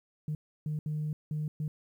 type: tone bursts at uneven times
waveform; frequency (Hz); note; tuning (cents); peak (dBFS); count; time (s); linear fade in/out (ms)
sine; 152.2; D#3; -38; -29; 5; 0.28-0.35 / 0.66-0.79 / 0.86-1.13 / 1.31-1.48 / 1.6-1.68; 2
effects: tanh soft clip ceiling -27 dBFS + 11-bit